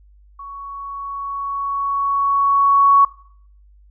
sine tone with level ramp, 1116 Hz, C#6, 11 cents sharp, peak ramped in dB -31 to -7 dBFS, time 0.39-3.05 s, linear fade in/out 5 ms, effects noise-tail reverb RT60 0.6 s tail -21 dB re dry + added 50 Hz sine -46 dBFS peak until 3.9 s

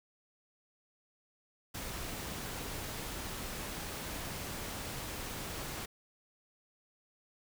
pink noise, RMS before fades -41 dBFS, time 1.74-5.86 s, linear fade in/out 10 ms, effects none

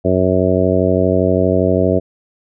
harmonic tone, 92.5 Hz, F#2, in tune, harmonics 1 / 2 / 3 / 4 / 5 / 6 / 7, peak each -19 / -19 / -19 / -19 / -19 / -19 / -19 dBFS, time 0.04-2 s, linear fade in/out 20 ms, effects none

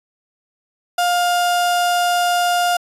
35% pulse tone, 706 Hz, F5, 19 cents sharp, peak -13 dBFS, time 0.98-2.77 s, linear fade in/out 5 ms, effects resampled to 32000 Hz

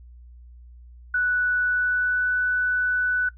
sine tone with pitch glide, 1480 to 1490.3 Hz, F#6 to F#6, 0 to +12 cents, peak -19 dBFS, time 1.14-3.29 s, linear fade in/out 5 ms, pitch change +12 cents, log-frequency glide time 1.62-2.3 s, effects noise-tail reverb RT60 0.1 s tail -18 dB re dry + added 60 Hz sine -43 dBFS peak until 3.37 s

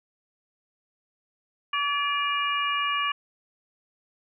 harmonic tone with a mistuned harmonic, 573 Hz, D5, 43 cents flat, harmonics 2 / 3 / 4 / 5, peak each -26 / -33 / -31 / -30 dBFS, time 1.73-3.12 s, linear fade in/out 5 ms, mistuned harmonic 4, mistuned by +66 cents, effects none

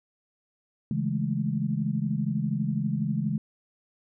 sine chord, A major seventh, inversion first, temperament equal with one note detuned, 138.59 / 162.73 / 207.7 / 220 Hz, C#3 / E3 / G#3 / A3, 0 / -22 / 0 / 0 cents, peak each -30 / -30 / -29 / -34 dBFS, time 0.91-3.38 s, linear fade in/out 2 ms, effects none

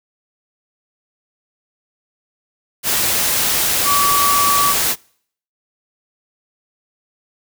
sine tone in noise, 1145 Hz, D6, 44 cents flat, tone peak -14 dBFS, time 3.84-4.75 s, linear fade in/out 50 ms, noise white, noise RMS -17 dBFS, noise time 2.83-4.96 s, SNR 0 dB, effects noise-tail reverb RT60 0.6 s tail -26 dB re dry

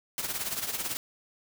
white noise with tremolo, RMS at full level -30 dBFS, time 0.18-0.97 s, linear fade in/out 0 ms, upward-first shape triangle, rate 18 Hz, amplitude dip 75%, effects none

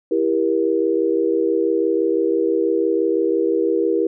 sine chord, E diminished, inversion none, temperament just, 329.6 / 395.6 / 474.7 Hz, E4 / G4 / Bb4, 0 / +16 / +31 cents, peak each -20 dBFS, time 0.11-4.07 s, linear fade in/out 5 ms, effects none

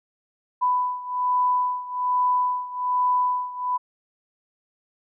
sine beating tone pair, 995 / 996.2 Hz, B5 / B5, +13 / +15 cents, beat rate 1.2 Hz, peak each -22 / -25 dBFS, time 0.61-3.78 s, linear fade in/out 20 ms, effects none

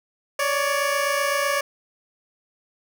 15% pulse tone pair together, 559.4 / 587.3 Hz, C#5 / D5, +16 / 0 cents, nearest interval minor second, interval 84 cents, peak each -16 / -19 dBFS, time 0.39-1.61 s, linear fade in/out 5 ms, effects none

